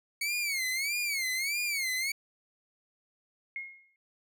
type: tone with vibrato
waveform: sawtooth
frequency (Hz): 2217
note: C#7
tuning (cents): 0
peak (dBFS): -26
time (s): 0.21-2.12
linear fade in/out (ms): 5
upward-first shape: sine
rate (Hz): 1.6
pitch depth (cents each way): 160
type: tone with exponential decay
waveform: sine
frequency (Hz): 2152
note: C7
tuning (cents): +48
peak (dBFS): -32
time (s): 3.56-3.96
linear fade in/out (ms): 1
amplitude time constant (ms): 86
effects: none